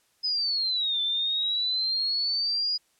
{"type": "exponential two-way sweep", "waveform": "sine", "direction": "down then up", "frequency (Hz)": [5080, 3520, 4920], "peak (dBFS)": -24, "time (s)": [0.23, 2.78], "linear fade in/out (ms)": 20, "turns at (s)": 1.01, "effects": ["white hiss -67 dBFS RMS until 2.99 s", "low-pass 11000 Hz 12 dB/octave"]}